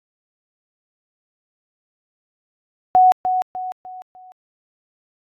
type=tone with echo; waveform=sine; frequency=740 Hz; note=F#5; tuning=in tune; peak=-8 dBFS; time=2.95-3.12 s; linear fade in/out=0 ms; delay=300 ms; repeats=4; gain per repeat=-8 dB; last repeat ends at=4.32 s; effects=AAC 64 kbps